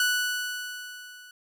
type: tone with level ramp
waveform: sawtooth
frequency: 1480 Hz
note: F#6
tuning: in tune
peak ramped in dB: -17 to -43 dBFS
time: 0-1.31 s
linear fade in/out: 2 ms
effects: none